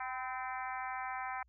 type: harmonic tone with a mistuned harmonic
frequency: 258.1 Hz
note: C4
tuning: 23 cents flat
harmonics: 3 / 4 / 5 / 6 / 7 / 8 / 9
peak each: -41 / -43 / -45 / -47 / -48 / -49 / -50 dBFS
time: 0-1.43 s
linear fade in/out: 5 ms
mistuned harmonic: 4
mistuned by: -31 cents
effects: added 60 Hz sine -65 dBFS peak until 1.48 s